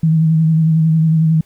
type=tone with vibrato; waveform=sine; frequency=160 Hz; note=D#3; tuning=49 cents sharp; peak=-9 dBFS; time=0.03-1.41 s; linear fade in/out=5 ms; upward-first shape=sine; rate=11 Hz; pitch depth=32 cents each way; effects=pink hiss -54 dBFS RMS until 1.45 s